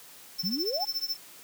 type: tone with tremolo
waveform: square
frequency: 5330 Hz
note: E8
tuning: 18 cents sharp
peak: -26 dBFS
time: 0.38-1.17 s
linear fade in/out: 20 ms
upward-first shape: triangle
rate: 14 Hz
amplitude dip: 100%
type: exponential sweep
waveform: sine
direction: up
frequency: 166.2 to 856 Hz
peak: -30 dBFS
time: 0.43-0.85 s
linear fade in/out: 10 ms
effects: white hiss -50 dBFS RMS until 1.43 s + high-pass 100 Hz 12 dB/octave